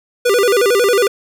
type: tone with vibrato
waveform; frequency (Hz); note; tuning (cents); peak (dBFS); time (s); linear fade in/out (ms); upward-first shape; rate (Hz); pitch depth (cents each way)
square; 440; A4; 0; -11; 0.25-1.08; 10; square; 11; 180
effects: none